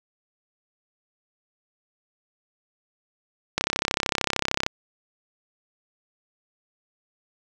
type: click train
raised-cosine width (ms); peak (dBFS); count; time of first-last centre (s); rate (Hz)
0.2; -4; 37; 3.58-4.664; 33.2
effects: none